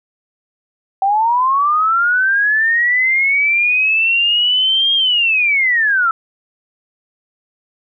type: linear two-way sweep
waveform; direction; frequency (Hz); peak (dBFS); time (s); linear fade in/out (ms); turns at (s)
sine; up then down; 763 to 3247 to 1305; -11; 1.02-6.11; 2; 4.94
effects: none